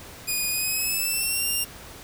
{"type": "tone with pitch glide", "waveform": "5% pulse", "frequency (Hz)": [2468, 2786], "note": ["D#7", "F7"], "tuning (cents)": [-15, -5], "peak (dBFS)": -15, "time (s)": [0.27, 1.65], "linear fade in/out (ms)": 20, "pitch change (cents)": 210, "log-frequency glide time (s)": [0.5, 1.49], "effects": ["pink hiss -43 dBFS RMS until 2.03 s"]}